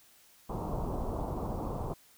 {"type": "low-pass noise", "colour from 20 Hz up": "pink", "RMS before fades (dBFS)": -35, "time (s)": [0.49, 1.94], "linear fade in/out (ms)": 10, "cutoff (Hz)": 1100, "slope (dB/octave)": 48, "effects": ["white hiss -61 dBFS RMS until 2.17 s"]}